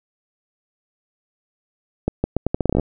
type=accelerating click train; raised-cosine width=2 ms; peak=-5 dBFS; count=13; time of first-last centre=2.08-2.797 s; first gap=160 ms; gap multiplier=0.79; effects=none